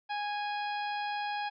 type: harmonic tone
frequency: 827 Hz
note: G#5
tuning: 8 cents flat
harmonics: 1 / 2 / 3 / 4 / 5 / 6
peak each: -33 / -40 / -43 / -46 / -49 / -50 dBFS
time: 0.09-1.5 s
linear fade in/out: 20 ms
effects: none